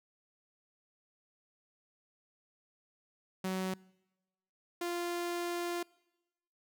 sawtooth tone pair in turn, 187.6 / 347.5 Hz, F#3 / F4, +24 / -9 cents, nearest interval major seventh, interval 1067 cents, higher second, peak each -29 / -30 dBFS, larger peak first, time 3.44-3.74 / 4.81-5.83 s, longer second, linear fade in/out 5 ms, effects noise-tail reverb RT60 1.0 s tail -25 dB re dry

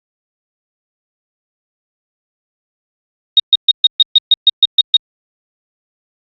sine tone bursts, 3729 Hz, A#7, in tune, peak -3 dBFS, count 11, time 3.37-4.967 s, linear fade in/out 2 ms, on 27 ms, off 130 ms, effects Opus 24 kbps

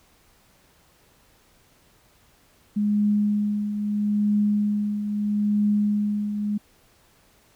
sine tone with tremolo, 207.7 Hz, G#3, in tune, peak -17 dBFS, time 2.76-6.58 s, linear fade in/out 10 ms, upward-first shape triangle, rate 0.77 Hz, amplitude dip 60%, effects pink hiss -59 dBFS RMS until 7.55 s

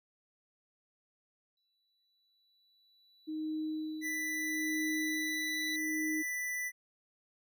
triangle tone with exponential growth, 3951 Hz, B7, in tune, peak -37 dBFS, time 1.57-5.76 s, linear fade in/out 2 ms, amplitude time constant 910 ms
sine tone with tremolo, 311.2 Hz, D#4, in tune, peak -33 dBFS, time 3.27-6.23 s, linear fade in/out 20 ms, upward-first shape sine, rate 0.78 Hz, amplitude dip 65%
square tone, 1983 Hz, B6, 7 cents sharp, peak -35 dBFS, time 4.01-6.72 s, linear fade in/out 50 ms
effects none

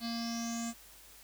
square tone with low-pass filter sweep, 232.2 Hz, A#3, 7 cents flat, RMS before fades -37 dBFS, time 0-0.74 s, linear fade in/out 50 ms, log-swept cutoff 4400 to 7600 Hz, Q 8.9, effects added 50 Hz sine -64 dBFS peak until 1.23 s + white hiss -56 dBFS RMS until 1.23 s

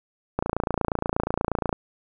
click train, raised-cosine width 1 ms, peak -9 dBFS, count 39, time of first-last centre 0.39-1.728 s, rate 28.4 Hz, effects none

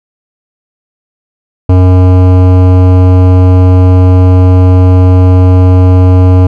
sine tone with hard clipping, 91.7 Hz, F#2, 15 cents flat, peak -3 dBFS, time 1.69-6.47 s, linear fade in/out 5 ms, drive 16 dB, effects none

